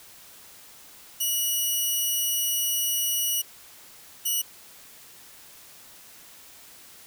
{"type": "tone pair in turn", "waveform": "5% pulse", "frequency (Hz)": [2920, 2935], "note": ["F#7", "F#7"], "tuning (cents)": [-24, -15], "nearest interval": "unison", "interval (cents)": 9, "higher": "second", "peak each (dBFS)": -15, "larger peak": "neither", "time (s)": [[1.2, 3.42], [4.25, 4.42]], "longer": "first", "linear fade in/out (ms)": 10, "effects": ["white hiss -49 dBFS RMS until 7.06 s"]}